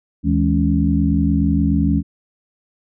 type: tone cluster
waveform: sine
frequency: 76.4 / 163.2 / 210.1 / 280 Hz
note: D#2 / E3 / G#3 / C#4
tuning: -31 / -17 / +20 / +18 cents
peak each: -19 dBFS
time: 0.23-2.03 s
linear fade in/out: 50 ms
effects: none